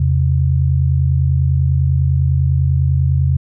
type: tone pair together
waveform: sine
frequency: 83.2 / 133.22 Hz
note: E2 / C3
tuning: +17 / +32 cents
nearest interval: minor sixth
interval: 815 cents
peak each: -14 dBFS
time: 0-3.37 s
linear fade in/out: 5 ms
effects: none